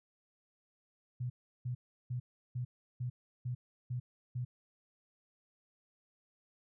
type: tone bursts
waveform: sine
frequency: 124 Hz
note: B2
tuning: 7 cents sharp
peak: -34 dBFS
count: 8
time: 1.2-4.45 s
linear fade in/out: 10 ms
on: 100 ms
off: 350 ms
effects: none